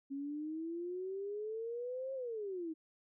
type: exponential two-way sweep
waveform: sine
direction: up then down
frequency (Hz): 272.7 to 540 to 310.8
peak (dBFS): -38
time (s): 0.1-2.74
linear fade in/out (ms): 20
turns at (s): 2.14
effects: none